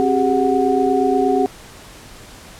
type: tone cluster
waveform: sine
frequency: 267.3 / 382.9 / 411.3 / 736 Hz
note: C4 / G4 / G#4 / F#5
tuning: +37 / -41 / -17 / -9 cents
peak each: -19 dBFS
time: 0-1.46 s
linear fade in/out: 0 ms
effects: pink hiss -40 dBFS RMS until 2.59 s + low-pass 11000 Hz 12 dB/octave